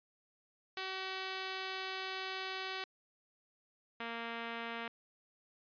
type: tone pair in turn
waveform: 5% pulse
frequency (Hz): 379.1 / 231.6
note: F#4 / A#3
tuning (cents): +42 / -11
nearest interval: major sixth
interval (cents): 853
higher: first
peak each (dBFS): -27 / -28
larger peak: first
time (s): 0.77-2.84 / 4-4.88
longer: first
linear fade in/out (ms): 2
effects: resampled to 11025 Hz